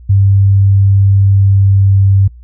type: tone with pitch glide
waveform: sine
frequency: 98.5 to 97.71 Hz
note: G2 to G2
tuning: +9 to -5 cents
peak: -5 dBFS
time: 0.09-2.28 s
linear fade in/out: 10 ms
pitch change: -14 cents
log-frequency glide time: 1.26-2.12 s
effects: noise-tail reverb RT60 0.1 s tail -21 dB re dry + added 60 Hz sine -32 dBFS peak until 2.43 s